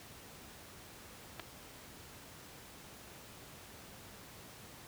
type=clicks; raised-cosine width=0.3 ms; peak=-27 dBFS; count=2; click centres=1.396 / 1.399 s; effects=pink hiss -53 dBFS RMS until 4.87 s + high-pass 60 Hz 12 dB/octave